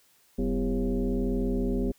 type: tone with frequency modulation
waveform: sine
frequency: 104.2 Hz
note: G#2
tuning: 6 cents sharp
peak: -24 dBFS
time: 0.38-1.92 s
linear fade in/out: 10 ms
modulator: 147 Hz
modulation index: 2.2
effects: white hiss -63 dBFS RMS until 1.98 s